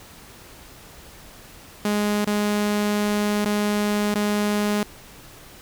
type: tone with dropouts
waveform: sawtooth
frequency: 207.7 Hz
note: G#3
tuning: in tune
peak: -16 dBFS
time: 1.85-4.83 s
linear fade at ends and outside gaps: 2 ms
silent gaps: 2.247-2.271 / 3.447-3.456 / 4.141-4.154 s
effects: pink hiss -45 dBFS RMS until 5.61 s